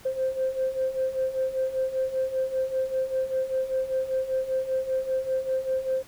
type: beating tone pair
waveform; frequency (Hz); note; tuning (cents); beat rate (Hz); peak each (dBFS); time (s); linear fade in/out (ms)
sine; 520 / 525.1; C5 / C5; -11 / +6; 5.1; -29 / -25; 0.05-6.03; 10
effects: tanh soft clip ceiling -18 dBFS + pink hiss -51 dBFS RMS until 6.07 s